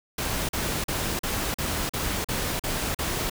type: noise bursts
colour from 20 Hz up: pink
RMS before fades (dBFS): -28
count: 9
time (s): 0.18-3.298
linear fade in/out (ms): 5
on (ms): 310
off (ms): 41
effects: none